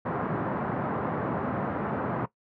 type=band-pass noise; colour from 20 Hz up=pink; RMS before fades=-30 dBFS; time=0.05-2.26 s; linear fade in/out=10 ms; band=120 to 1400 Hz; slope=24 dB/octave; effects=noise-tail reverb RT60 0.1 s tail -17 dB re dry